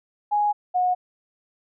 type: tone pair in turn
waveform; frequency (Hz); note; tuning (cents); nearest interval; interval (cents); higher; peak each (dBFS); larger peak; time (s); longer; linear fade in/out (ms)
sine; 830.6 / 727.2; G#5 / F#5; 0 / -30; major second; 230; first; -18; neither; 0.31-0.53 / 0.74-0.95; first; 20
effects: none